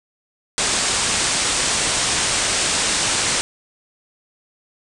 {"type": "low-pass noise", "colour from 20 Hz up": "white", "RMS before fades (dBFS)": -20, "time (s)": [0.58, 3.41], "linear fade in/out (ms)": 0, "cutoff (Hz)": 9300, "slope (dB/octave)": 96, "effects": []}